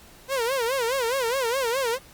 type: tone with vibrato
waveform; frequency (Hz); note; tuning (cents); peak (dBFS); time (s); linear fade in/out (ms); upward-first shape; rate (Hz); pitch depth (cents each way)
sawtooth; 499.3; B4; +19; -19; 0.28-1.99; 50; sine; 4.8; 170
effects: pink hiss -50 dBFS RMS until 2.13 s + Opus 48 kbps